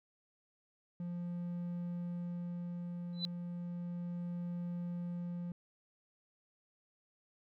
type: tone with tremolo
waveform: triangle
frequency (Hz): 174.61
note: F3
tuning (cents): 0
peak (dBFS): -35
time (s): 1-5.52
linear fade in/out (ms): 2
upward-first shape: sine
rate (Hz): 0.34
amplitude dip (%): 25
type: tone with exponential growth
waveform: sine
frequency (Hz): 4000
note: B7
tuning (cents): +21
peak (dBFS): -30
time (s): 3.13-3.25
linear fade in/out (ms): 0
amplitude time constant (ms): 25
effects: none